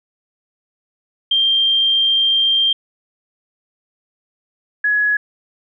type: tone pair in turn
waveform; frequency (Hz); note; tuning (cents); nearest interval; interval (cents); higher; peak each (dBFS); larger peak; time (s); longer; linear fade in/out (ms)
sine; 3177 / 1683; G7 / G#6; +23 / +23; major seventh; 1100; first; -12 / -13; first; 1.31-2.73 / 4.84-5.17; first; 5
effects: none